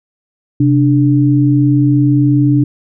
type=tone pair together; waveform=sine; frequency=130.81 / 293.7 Hz; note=C3 / D4; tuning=0 / 0 cents; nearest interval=octave + major second; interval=1400 cents; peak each=-10 dBFS; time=0.6-2.64 s; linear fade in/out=5 ms; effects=none